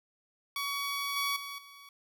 15% pulse tone with level steps, 1128 Hz, C#6, 30 cents sharp, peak -26 / -23 / -33 / -44 dBFS, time 0.56-1.89 s, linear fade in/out 2 ms, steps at 1.16 / 1.36 / 1.58 s, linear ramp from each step 5 ms, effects none

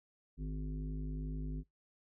harmonic tone, 51.2 Hz, G#1, 24 cents flat, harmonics 1 / 3 / 5 / 7 / 8, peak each -38 / -43 / -46 / -58 / -60 dBFS, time 0.37-1.64 s, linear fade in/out 50 ms, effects noise-tail reverb RT60 0.2 s tail -26 dB re dry

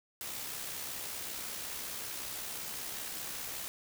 white noise with amplitude modulation, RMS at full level -39 dBFS, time 0.21-3.68 s, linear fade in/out 0 ms, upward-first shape sine, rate 65.3 Hz, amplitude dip 35%, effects none

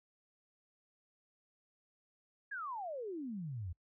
sine exponential sweep, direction down, 1704 to 79.8 Hz, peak -39 dBFS, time 2.51-3.73 s, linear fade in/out 10 ms, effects noise-tail reverb RT60 0.1 s tail -25 dB re dry

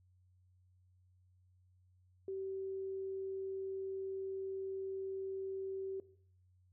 sine tone, 385 Hz, G4, 31 cents flat, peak -38 dBFS, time 2.28-6 s, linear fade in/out 2 ms, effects noise-tail reverb RT60 0.6 s tail -17 dB re dry + added 91 Hz sine -66 dBFS peak until 6.72 s

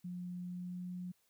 sine tone with pitch glide, 178.4 to 179.85 Hz, F3 to F#3, +37 to -49 cents, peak -40 dBFS, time 0.04-1.12 s, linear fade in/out 10 ms, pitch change +14 cents, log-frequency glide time 0.4-0.88 s, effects white hiss -75 dBFS RMS until 1.29 s

